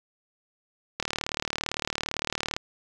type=click train; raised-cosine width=0.2 ms; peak=-10 dBFS; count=60; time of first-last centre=1-2.565 s; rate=37.7 Hz; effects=none

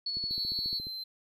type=tone with tremolo; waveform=sine; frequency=4401 Hz; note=C#8; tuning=13 cents flat; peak=-30 dBFS; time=0.06-0.79 s; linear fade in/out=5 ms; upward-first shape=square; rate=12 Hz; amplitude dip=25%
type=click train; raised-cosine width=3 ms; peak=-33 dBFS; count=11; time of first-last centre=0.17-0.869 s; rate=14.3 Hz
type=tone; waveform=triangle; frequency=4100 Hz; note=C8; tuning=36 cents flat; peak=-35 dBFS; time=0.3-1.04 s; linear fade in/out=10 ms
effects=none

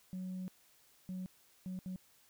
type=tone bursts at uneven times; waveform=sine; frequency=185 Hz; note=F#3; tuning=in tune; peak=-37 dBFS; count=4; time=0.13-0.48 / 1.09-1.26 / 1.66-1.79 / 1.86-1.96 s; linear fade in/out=0 ms; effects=tanh soft clip ceiling -37 dBFS + white hiss -67 dBFS RMS until 2.29 s

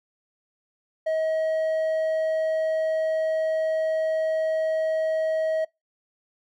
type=tone with hard clipping; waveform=sine; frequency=636 Hz; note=D#5; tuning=38 cents sharp; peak=-23 dBFS; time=1.06-5.65 s; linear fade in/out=10 ms; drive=3 dB; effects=noise-tail reverb RT60 0.2 s tail -24 dB re dry

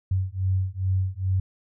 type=beating tone pair; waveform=sine; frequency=93.1 / 95.5 Hz; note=F#2 / G2; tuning=+11 / -45 cents; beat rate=2.4 Hz; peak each=-25 dBFS; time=0.11-1.4 s; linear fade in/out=5 ms; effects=none

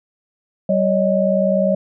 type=tone cluster; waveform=sine; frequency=191.3 / 561 / 621 Hz; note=G3 / C#5 / D#5; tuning=-42 / +21 / -3 cents; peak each=-18 dBFS; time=0.69-1.75 s; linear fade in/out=5 ms; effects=none

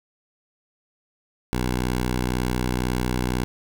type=tone; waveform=10% pulse; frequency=62 Hz; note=B1; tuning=7 cents sharp; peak=-14 dBFS; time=1.53-3.44 s; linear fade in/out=0 ms; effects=none

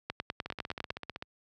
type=two click trains; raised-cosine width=0.3 ms; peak=-22 / -17 dBFS; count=13 / 9; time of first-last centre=0.46-1.224 / 0.1-0.904 s; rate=15.7 / 9.95 Hz; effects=high-pass 60 Hz 12 dB/octave

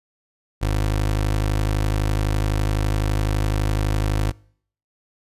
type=tone; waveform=25% pulse; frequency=51.91 Hz; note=G#1; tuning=in tune; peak=-15 dBFS; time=0.61-4.32 s; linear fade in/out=20 ms; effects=noise-tail reverb RT60 0.6 s tail -25 dB re dry + resampled to 32000 Hz

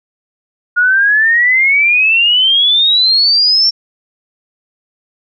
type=exponential sweep; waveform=sine; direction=up; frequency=1428 to 5500 Hz; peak=-7 dBFS; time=0.76-3.71 s; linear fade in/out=20 ms; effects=none

